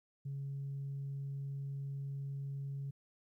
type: tone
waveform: sine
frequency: 138.59 Hz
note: C#3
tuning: in tune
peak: -37 dBFS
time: 0.25-2.91 s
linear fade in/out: 10 ms
effects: tanh soft clip ceiling -35 dBFS + 13-bit